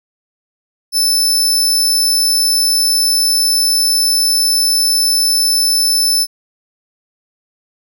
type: tone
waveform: sawtooth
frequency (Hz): 5274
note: E8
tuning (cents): 0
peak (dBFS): -8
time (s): 0.92-6.27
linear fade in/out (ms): 50
effects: none